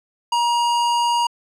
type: tone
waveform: square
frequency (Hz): 949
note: A#5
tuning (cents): +31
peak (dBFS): -17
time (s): 0.32-1.27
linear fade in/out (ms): 5
effects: low-pass 8000 Hz 12 dB/octave